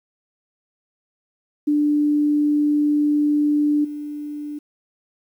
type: tone with level steps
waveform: sine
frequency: 295.5 Hz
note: D4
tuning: 11 cents sharp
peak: -15 / -27 dBFS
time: 1.67-4.59 s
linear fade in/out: 10 ms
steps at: 3.84 s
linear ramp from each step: 10 ms
effects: 9-bit